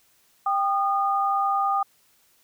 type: tone pair together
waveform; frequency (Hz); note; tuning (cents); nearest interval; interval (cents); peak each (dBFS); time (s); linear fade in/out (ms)
sine; 789 / 1223; G5 / D#6; +11 / -30; minor sixth; 759; -23; 0.46-1.83; 5
effects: white hiss -62 dBFS RMS until 2.43 s